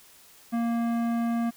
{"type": "tone with tanh clipping", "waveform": "sine", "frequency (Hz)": 233.1, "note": "A#3", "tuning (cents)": 0, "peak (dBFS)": -26, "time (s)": [0.52, 1.51], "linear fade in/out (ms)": 20, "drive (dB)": 15, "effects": ["white hiss -54 dBFS RMS until 1.56 s"]}